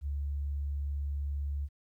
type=tone; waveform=sine; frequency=71.2 Hz; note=C#2; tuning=47 cents sharp; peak=-31 dBFS; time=0.01-1.69 s; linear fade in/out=50 ms; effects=12-bit